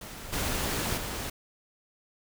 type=noise with level steps; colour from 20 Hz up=pink; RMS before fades=-42 / -30 / -35 dBFS; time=0.01-1.3 s; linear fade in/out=5 ms; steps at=0.32 / 0.96 s; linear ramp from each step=20 ms; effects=none